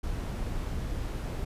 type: noise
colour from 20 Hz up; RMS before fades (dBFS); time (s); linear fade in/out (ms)
brown; -33; 0.03-1.45; 10
effects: resampled to 32000 Hz